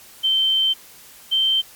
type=tone pair in turn; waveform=sine; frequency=3108 / 3120 Hz; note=G7 / G7; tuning=-16 / -9 cents; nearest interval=unison; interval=7 cents; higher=second; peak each=-15 dBFS; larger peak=neither; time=0.23-0.74 / 1.31-1.62 s; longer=first; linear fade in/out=20 ms; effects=white hiss -45 dBFS RMS until 1.75 s + MP3 96 kbps